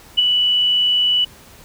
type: tone with ADSR envelope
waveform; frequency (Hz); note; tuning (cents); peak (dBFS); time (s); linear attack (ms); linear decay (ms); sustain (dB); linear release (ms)
sine; 2960; F#7; 0; -8; 0.17-1.25; 19; 15; -5; 10
effects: pink hiss -44 dBFS RMS until 1.64 s